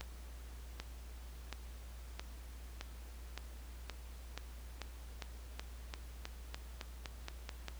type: accelerating click train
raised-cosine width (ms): 0.2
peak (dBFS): -24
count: 19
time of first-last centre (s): 0.01-7.684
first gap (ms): 790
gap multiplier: 0.92
effects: added 59 Hz sine -47 dBFS peak until 7.79 s + pink hiss -59 dBFS RMS until 7.79 s